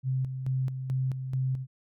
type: tone with tremolo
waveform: sine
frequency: 130.81 Hz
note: C3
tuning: in tune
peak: -25 dBFS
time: 0.03-1.67 s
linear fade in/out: 50 ms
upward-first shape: square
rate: 2.3 Hz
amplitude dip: 55%
effects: none